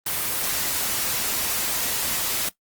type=noise; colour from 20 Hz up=white; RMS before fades=-25 dBFS; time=0.06-2.49 s; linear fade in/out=5 ms; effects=noise-tail reverb RT60 0.1 s tail -17 dB re dry + Opus 24 kbps